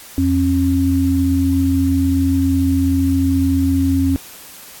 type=tone pair together; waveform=sine; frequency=85.4 / 271.1 Hz; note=F2 / C#4; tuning=-38 / -38 cents; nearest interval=octave + minor sixth; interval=2000 cents; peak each=-17 / -14 dBFS; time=0.18-4.16 s; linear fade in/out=0 ms; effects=white hiss -38 dBFS RMS until 4.8 s + AAC 64 kbps